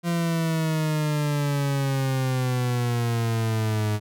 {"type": "exponential sweep", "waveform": "40% pulse", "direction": "down", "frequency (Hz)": [172.3, 104.8], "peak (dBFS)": -21, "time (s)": [0.03, 4], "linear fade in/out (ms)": 50, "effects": []}